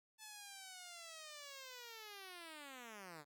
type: linear sweep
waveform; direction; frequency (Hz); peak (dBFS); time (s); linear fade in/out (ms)
5% pulse; down; 875 to 140; -40; 0.18-3.25; 50
effects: none